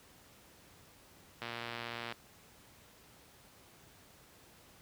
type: click train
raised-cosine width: 0.3 ms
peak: -24 dBFS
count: 84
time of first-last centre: 1.42-2.123 s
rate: 118 Hz
effects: pink hiss -60 dBFS RMS until 4.81 s + high-pass 60 Hz 12 dB/octave

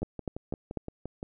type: two click trains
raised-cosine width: 2 ms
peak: -23 / -18 dBFS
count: 8 / 4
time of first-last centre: 0.02-1.229 / 0.03-0.773 s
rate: 5.79 / 4.04 Hz
effects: none

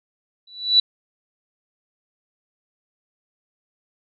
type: tone with exponential growth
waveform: sine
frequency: 3951 Hz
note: B7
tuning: in tune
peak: -8 dBFS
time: 0.47-0.8 s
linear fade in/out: 5 ms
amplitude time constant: 71 ms
effects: none

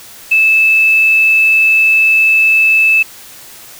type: tone with quantisation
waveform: sine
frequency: 2622 Hz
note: E7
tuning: 10 cents flat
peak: -6 dBFS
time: 0.31-3.03 s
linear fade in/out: 10 ms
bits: 5
effects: white hiss -35 dBFS RMS until 3.79 s

